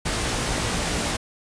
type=noise with comb filter; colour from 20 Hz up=pink; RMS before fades=-25 dBFS; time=0.05-1.17 s; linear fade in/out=10 ms; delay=17 ms; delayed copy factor=+0.55; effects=resampled to 22050 Hz